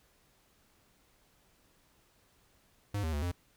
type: tone with pitch steps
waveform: square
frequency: 102 / 79.8 / 73.1 / 88.1 Hz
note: G#2 / D#2 / D2 / F2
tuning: -31 / +44 / -7 / +16 cents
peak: -32 dBFS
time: 2.94-3.316 s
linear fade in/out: 5 ms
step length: 94 ms
effects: pink hiss -68 dBFS RMS until 3.56 s